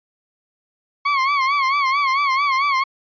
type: tone with vibrato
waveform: 30% pulse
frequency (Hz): 1101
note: C#6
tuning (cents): -12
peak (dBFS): -13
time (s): 1.05-2.84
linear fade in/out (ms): 10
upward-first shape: sine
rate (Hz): 4.5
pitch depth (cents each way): 92
effects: resampled to 11025 Hz